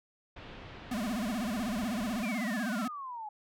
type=low-pass noise; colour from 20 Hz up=pink; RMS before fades=-47 dBFS; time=0.36-2.21 s; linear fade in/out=5 ms; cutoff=3600 Hz; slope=24 dB/octave
type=tone with vibrato; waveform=square; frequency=224.9 Hz; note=A3; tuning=38 cents sharp; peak=-32 dBFS; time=0.91-2.88 s; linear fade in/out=5 ms; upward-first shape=sine; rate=16 Hz; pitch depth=220 cents each way
type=clicks; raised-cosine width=2 ms; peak=-34 dBFS; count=8; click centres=1.114 / 1.3 / 1.452 / 1.594 / 1.686 / 1.836 / 2.009 / 2.233 s
type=exponential sweep; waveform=sine; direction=down; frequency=2446 to 826 Hz; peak=-38 dBFS; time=2.23-3.29 s; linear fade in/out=5 ms
effects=none